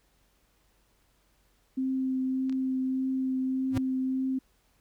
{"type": "tone with vibrato", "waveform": "sine", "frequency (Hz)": 261.6, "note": "C4", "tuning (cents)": 0, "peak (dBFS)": -26, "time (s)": [1.77, 4.39], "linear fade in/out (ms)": 10, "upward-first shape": "triangle", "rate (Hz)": 1.7, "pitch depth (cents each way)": 12}
{"type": "clicks", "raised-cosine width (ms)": 0.2, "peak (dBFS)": [-29, -34], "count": 2, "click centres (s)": [2.496, 2.526]}
{"type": "tone with exponential growth", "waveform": "square", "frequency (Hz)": 107.5, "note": "A2", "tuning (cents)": -40, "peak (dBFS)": -24, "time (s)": [3.7, 3.78], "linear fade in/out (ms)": 5, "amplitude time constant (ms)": 16}
{"effects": ["added 47 Hz sine -69 dBFS peak until 4.8 s", "pink hiss -69 dBFS RMS until 4.8 s"]}